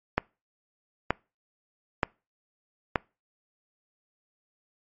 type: click train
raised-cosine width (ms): 0.5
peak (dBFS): -7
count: 4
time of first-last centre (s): 0.18-2.958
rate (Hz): 1.08
effects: noise-tail reverb RT60 0.3 s tail -25 dB re dry + MP3 32 kbps